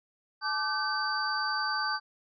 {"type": "tone cluster", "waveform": "sine", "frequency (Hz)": [858, 1178, 1531, 4644], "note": ["A5", "D6", "G6", "D8"], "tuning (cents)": [-44, 5, -41, -20], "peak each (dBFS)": [-35, -33, -32, -34], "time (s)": [0.41, 2], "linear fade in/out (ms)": 50, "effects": []}